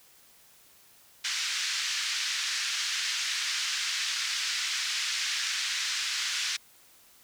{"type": "band-pass noise", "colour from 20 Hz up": "white", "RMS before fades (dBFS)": -31, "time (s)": [1.24, 6.57], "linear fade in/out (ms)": 10, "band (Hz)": [1500, 6000], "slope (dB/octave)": 24, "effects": ["white hiss -58 dBFS RMS until 7.23 s"]}